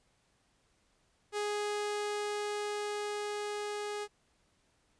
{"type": "tone with level ramp", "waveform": "sawtooth", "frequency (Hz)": 415.3, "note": "G#4", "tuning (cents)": 0, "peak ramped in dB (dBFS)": [-28, -32], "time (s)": [1.32, 4.08], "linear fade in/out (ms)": 50, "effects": ["pink hiss -72 dBFS RMS until 4.99 s", "resampled to 22050 Hz"]}